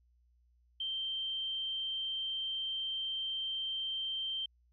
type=tone; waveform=sine; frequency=3136 Hz; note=G7; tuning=in tune; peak=-34 dBFS; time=0.8-4.46 s; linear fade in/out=5 ms; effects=added 60 Hz sine -66 dBFS peak until 4.72 s